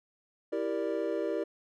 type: chord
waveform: triangle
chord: E half-diminished seventh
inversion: none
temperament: equal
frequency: 329.6 / 392 / 466.2 / 587.3 Hz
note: E4 / G4 / Bb4 / D5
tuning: 0 / 0 / 0 / 0 cents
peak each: -33 dBFS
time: 0.52-1.44 s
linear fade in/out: 10 ms
effects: none